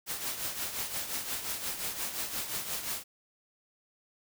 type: noise with tremolo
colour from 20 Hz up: white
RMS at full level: -33 dBFS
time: 0.06-3.04 s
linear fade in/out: 50 ms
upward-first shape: triangle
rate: 5.7 Hz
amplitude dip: 65%
effects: none